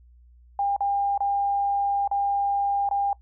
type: tone with dropouts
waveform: sine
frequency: 802 Hz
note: G5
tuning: 39 cents sharp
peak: -21 dBFS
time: 0.59-3.13 s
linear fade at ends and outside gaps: 2 ms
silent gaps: 0.764-0.806 / 1.177-1.205 / 2.076-2.113 / 2.89-2.911 s
effects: noise-tail reverb RT60 0.1 s tail -22 dB re dry + added 60 Hz sine -50 dBFS peak until 3.21 s